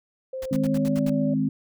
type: tone with pitch glide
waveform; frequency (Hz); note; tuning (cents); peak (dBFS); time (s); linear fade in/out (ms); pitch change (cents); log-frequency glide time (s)
sine; 523.3 to 574; C5 to D5; 0 to -40; -29; 0.33-1.34; 5; +160; 0.53-0.99
type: noise bursts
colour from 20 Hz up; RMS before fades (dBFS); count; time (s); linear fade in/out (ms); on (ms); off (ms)
pink; -39; 7; 0.42-1.098; 2; 36; 71
type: chord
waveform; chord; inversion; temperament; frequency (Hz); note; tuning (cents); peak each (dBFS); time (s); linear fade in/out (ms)
sine; Ab major; second; equal; 155.56 / 207.7 / 261.6; Eb3 / Ab3 / C4; 0 / 0 / 0; -27 / -26 / -23; 0.51-1.49; 5
effects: none